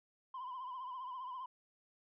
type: tone with vibrato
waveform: sine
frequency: 1019 Hz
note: C6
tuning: 46 cents flat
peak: -40 dBFS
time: 0.34-1.46 s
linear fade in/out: 5 ms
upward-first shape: triangle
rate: 15 Hz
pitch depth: 87 cents each way
effects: tanh soft clip ceiling -40 dBFS